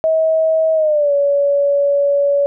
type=tone with pitch glide; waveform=sine; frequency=640 to 566.9 Hz; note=D#5 to C#5; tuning=+49 to +39 cents; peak=-11 dBFS; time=0.04-2.46 s; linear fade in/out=0 ms; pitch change=-210 cents; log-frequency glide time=0.74-1.13 s; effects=none